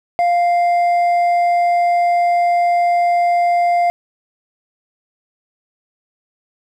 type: tone with hard clipping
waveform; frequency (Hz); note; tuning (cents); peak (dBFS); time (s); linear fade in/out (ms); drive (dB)
sine; 698.5; F5; 0; -13; 0.19-3.9; 0; 4
effects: none